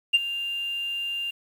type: tone with ADSR envelope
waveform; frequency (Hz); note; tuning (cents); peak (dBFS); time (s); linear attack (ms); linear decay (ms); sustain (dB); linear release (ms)
sine; 2794; F7; 0; -11; 0.13-1.31; 18; 28; -16; 10
effects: tanh soft clip ceiling -12 dBFS + 8-bit